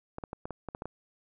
clicks, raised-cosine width 1 ms, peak -23 dBFS, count 9, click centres 0.184 / 0.238 / 0.331 / 0.455 / 0.507 / 0.687 / 0.749 / 0.821 / 0.856 s, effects none

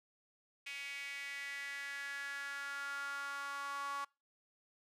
sawtooth tone with high-pass filter sweep, 280.7 Hz, C#4, 22 cents sharp, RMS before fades -43 dBFS, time 0.66-4.05 s, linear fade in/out 10 ms, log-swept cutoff 2400 to 1100 Hz, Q 5.8, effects noise-tail reverb RT60 0.3 s tail -26 dB re dry + low-pass 11000 Hz 12 dB/octave

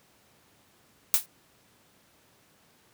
blue noise with exponential decay, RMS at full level -17 dBFS, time 1.14-1.26 s, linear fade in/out 0 ms, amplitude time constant 26 ms, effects pink hiss -62 dBFS RMS until 2.93 s + high-pass 100 Hz 12 dB/octave

